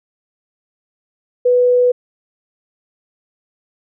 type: tone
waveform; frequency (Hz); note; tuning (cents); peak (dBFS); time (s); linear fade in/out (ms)
sine; 493.9; B4; 0; -9; 1.45-1.92; 10
effects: none